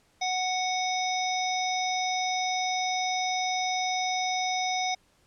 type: harmonic tone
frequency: 740 Hz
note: F#5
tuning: in tune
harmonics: 1 / 3 / 5 / 7 / 8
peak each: -28 / -33 / -35 / -36 / -37 dBFS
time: 0.21-4.95 s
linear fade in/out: 10 ms
effects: pink hiss -65 dBFS RMS until 5.26 s + low-pass 10000 Hz 12 dB/octave